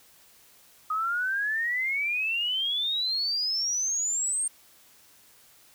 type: exponential sweep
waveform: sine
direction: up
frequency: 1244.5 to 8750 Hz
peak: -25 dBFS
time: 0.9-4.48 s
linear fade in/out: 5 ms
effects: white hiss -57 dBFS RMS until 5.74 s